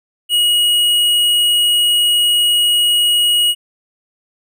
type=tone with hard clipping; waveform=sine; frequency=2897 Hz; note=F#7; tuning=37 cents flat; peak=-12 dBFS; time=0.29-3.55 s; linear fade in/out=50 ms; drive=11 dB; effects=none